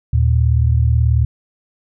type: tone pair together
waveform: sine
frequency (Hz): 77.2 / 115.67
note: D#2 / A#2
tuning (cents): -13 / -13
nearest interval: perfect fifth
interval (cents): 700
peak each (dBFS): -13 / -14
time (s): 0.13-1.25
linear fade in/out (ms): 5
effects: none